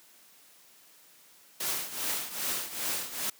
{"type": "noise with tremolo", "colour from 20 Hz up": "white", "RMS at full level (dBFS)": -30, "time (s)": [1.6, 3.3], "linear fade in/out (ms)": 5, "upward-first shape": "triangle", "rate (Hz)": 2.5, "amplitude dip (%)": 80, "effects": ["white hiss -58 dBFS RMS until 3.39 s", "high-pass 150 Hz 12 dB/octave"]}